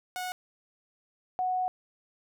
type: tone pair in turn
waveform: sawtooth / sine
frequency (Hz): 732 / 737.9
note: F#5 / F#5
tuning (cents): -19 / -5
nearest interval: unison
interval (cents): 14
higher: second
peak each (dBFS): -29 / -26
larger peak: second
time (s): 0.16-0.32 / 1.39-1.68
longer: second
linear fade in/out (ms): 0
effects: none